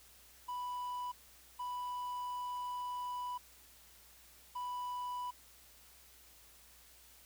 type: tone bursts at uneven times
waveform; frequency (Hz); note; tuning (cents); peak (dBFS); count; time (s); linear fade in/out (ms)
triangle; 987.8; B5; 0; -36; 3; 0.48-1.12 / 1.59-3.38 / 4.55-5.31; 10
effects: added 60 Hz sine -68 dBFS peak until 7.25 s + white hiss -61 dBFS RMS until 7.25 s